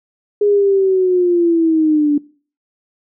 sine linear sweep, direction down, 415.3 to 288.5 Hz, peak -10 dBFS, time 0.41-2.18 s, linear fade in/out 5 ms, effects noise-tail reverb RT60 0.4 s tail -21 dB re dry

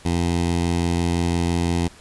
15% pulse tone with notch filter, 85.9 Hz, F2, 28 cents flat, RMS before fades -21 dBFS, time 0.05-1.88 s, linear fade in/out 5 ms, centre 1400 Hz, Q 1.9, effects pink hiss -47 dBFS RMS until 2 s + resampled to 24000 Hz

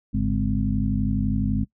harmonic tone with a mistuned harmonic, 51.91 Hz, G#1, in tune, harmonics 1 / 2 / 3 / 4 / 5, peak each -26 / -27 / -29 / -25 / -28 dBFS, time 0.13-1.65 s, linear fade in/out 20 ms, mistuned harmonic 3, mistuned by -140 cents, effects noise-tail reverb RT60 0.1 s tail -22 dB re dry

